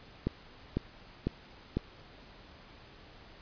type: click train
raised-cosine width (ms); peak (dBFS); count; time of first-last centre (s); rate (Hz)
3; -16; 4; 0.27-1.77; 2
effects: pink hiss -54 dBFS RMS until 3.41 s + resampled to 11025 Hz